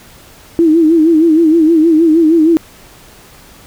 sine tone with vibrato, 322.8 Hz, E4, 36 cents flat, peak -5 dBFS, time 0.59-2.57 s, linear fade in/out 0 ms, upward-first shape sine, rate 6.4 Hz, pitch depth 91 cents each way, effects pink hiss -40 dBFS RMS until 3.66 s

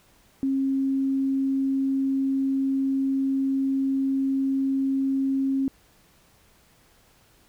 sine tone, 270 Hz, C#4, 45 cents flat, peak -21 dBFS, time 0.43-5.68 s, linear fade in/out 0 ms, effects pink hiss -59 dBFS RMS until 7.48 s

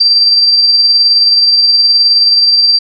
sine tone with tremolo, 4699 Hz, D8, in tune, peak -3 dBFS, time 0-2.79 s, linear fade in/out 10 ms, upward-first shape triangle, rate 19 Hz, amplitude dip 40%, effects none

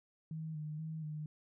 sine tone with vibrato, 155.56 Hz, D#3, in tune, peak -39 dBFS, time 0.31-1.26 s, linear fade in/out 2 ms, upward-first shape square, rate 2.1 Hz, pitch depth 35 cents each way, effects none

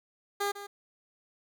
15% pulse tone with echo, 404.3 Hz, G#4, 46 cents flat, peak -22 dBFS, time 0.4-0.52 s, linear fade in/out 10 ms, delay 150 ms, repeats 1, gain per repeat -12 dB, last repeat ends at 0.67 s, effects none

